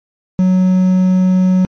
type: tone with quantisation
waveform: triangle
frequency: 185 Hz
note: F#3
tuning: in tune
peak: -6 dBFS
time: 0.39-1.65 s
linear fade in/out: 0 ms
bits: 5
effects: low-pass 3000 Hz 12 dB/octave + MP3 48 kbps